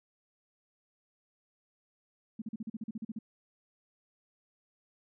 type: tone bursts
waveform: sine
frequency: 220.7 Hz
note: A3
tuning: 5 cents sharp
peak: -35 dBFS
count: 12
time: 2.39-3.189 s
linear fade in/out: 5 ms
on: 29 ms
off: 41 ms
effects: none